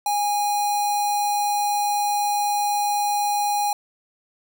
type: tone with notch filter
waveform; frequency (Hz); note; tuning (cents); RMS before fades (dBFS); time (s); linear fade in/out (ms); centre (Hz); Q
square; 822; G#5; -18; -22; 0.06-3.73; 2; 1900; 0.56
effects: none